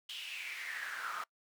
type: noise with high-pass filter sweep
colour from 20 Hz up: brown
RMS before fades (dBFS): -42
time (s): 0.09-1.24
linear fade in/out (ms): 5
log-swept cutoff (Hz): 3200 to 1200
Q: 6.4
effects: noise-tail reverb RT60 0.1 s tail -24 dB re dry